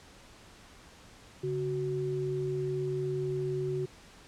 sine tone pair together, 140.76 / 371.9 Hz, C#3 / F#4, +27 / +9 cents, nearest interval octave + perfect fourth, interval 1682 cents, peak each -34 / -31 dBFS, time 1.43-3.86 s, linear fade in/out 10 ms, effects pink hiss -54 dBFS RMS until 4.27 s + low-pass 8000 Hz 12 dB/octave

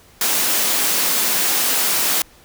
white high-pass noise, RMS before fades -18 dBFS, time 0.21-2.22 s, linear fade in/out 2 ms, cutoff 180 Hz, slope 24 dB/octave, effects pink hiss -49 dBFS RMS until 2.44 s

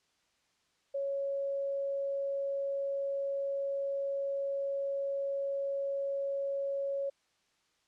sine tone, 554.4 Hz, C#5, in tune, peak -31 dBFS, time 0.94-7.1 s, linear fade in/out 10 ms, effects white hiss -73 dBFS RMS until 7.87 s + low-pass 6000 Hz 12 dB/octave

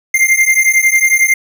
square beating tone pair, 2096 / 2107 Hz, C7 / C7, +2 / +12 cents, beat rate 11 Hz, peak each -12 dBFS, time 0.14-1.34 s, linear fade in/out 5 ms, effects none

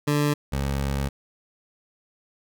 20% pulse tone pair in turn, 146.83 / 68.94 Hz, D3 / C#2, 0 / -9 cents, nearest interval octave + minor second, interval 1309 cents, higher first, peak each -15 / -19 dBFS, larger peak first, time 0.07-0.34 / 0.52-1.09 s, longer second, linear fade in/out 10 ms, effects none

